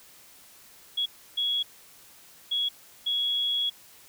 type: tone bursts at uneven times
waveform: sine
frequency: 3342 Hz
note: G#7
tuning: 10 cents sharp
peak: -24 dBFS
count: 4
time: 0.97-1.06 / 1.37-1.63 / 2.51-2.69 / 3.06-3.7 s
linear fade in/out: 10 ms
effects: white hiss -53 dBFS RMS until 4.08 s